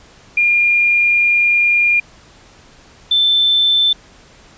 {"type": "tone pair in turn", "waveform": "sine", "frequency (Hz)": [2410, 3537], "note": ["D7", "A7"], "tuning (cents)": [44, 8], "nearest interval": "perfect fifth", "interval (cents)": 664, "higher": "second", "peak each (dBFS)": -10, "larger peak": "neither", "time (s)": [[0.37, 2], [3.11, 3.93]], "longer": "first", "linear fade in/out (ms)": 5, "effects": ["pink hiss -45 dBFS RMS until 4.57 s", "resampled to 16000 Hz"]}